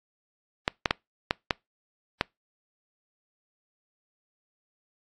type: clicks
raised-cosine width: 0.3 ms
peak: -6 dBFS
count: 6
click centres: 0.679 / 0.858 / 0.909 / 1.309 / 1.508 / 2.211 s
effects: noise-tail reverb RT60 0.2 s tail -26 dB re dry + AAC 32 kbps